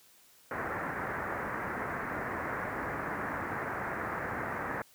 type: low-pass noise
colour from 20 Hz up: white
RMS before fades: -36 dBFS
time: 0.51-4.82 s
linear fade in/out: 2 ms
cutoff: 1900 Hz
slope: 48 dB/octave
effects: white hiss -61 dBFS RMS until 4.94 s + high-pass 60 Hz 12 dB/octave